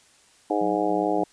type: harmonic tone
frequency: 103.8 Hz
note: G#2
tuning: in tune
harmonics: 3 / 4 / 5 / 6 / 7 / 8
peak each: -26 / -28 / -30 / -30 / -27 / -30 dBFS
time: 0.5-1.24 s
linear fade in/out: 5 ms
type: tone with tremolo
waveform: sine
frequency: 186.1 Hz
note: F#3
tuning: 10 cents sharp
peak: -32 dBFS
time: 0.61-1.24 s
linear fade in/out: 5 ms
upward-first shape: square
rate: 3.5 Hz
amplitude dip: 35%
effects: white hiss -57 dBFS RMS until 1.32 s + resampled to 22050 Hz